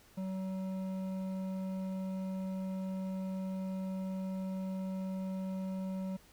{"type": "tone with hard clipping", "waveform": "sine", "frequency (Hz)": 189.1, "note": "F#3", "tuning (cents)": 38, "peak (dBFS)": -37, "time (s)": [0.17, 6.17], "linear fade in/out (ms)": 10, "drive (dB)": 9, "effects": ["pink hiss -62 dBFS RMS until 6.32 s"]}